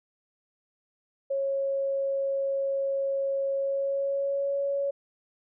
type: tone with pitch glide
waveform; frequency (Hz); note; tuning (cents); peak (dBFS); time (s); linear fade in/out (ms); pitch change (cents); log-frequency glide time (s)
sine; 548 to 558.9; C#5 to C#5; -20 to +14; -25; 1.3-4.91; 10; +34; 3.54-4.58
effects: none